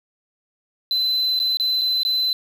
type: tone with dropouts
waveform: triangle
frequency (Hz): 4039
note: B7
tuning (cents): +38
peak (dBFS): -16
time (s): 0.91-2.33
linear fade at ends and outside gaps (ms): 1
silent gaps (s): 1.392-1.4 / 1.571-1.598 / 1.813-1.817 / 2.033-2.05
effects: tanh soft clip ceiling -12 dBFS + 7-bit